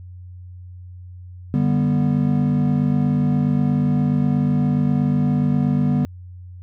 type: chord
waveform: triangle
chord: G major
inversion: second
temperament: equal with one note detuned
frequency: 146.83 / 196 / 243.7 Hz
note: D3 / G3 / B3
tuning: 0 / 0 / -23 cents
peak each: -17 / -20 / -18 dBFS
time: 1.54-6.05 s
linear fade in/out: 0 ms
effects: added 90 Hz sine -35 dBFS peak until 6.62 s